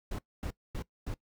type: noise bursts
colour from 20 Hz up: brown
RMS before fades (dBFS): -36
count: 4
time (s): 0.11-1.142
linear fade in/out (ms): 5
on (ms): 78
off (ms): 240
effects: noise-tail reverb RT60 0.1 s tail -20 dB re dry